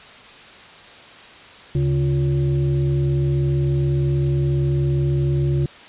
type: tone with frequency modulation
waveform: sine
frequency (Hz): 138.59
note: C#3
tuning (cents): 0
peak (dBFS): -16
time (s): 1.75-5.66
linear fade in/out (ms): 2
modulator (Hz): 212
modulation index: 0.69
effects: white hiss -42 dBFS RMS until 5.88 s + resampled to 8000 Hz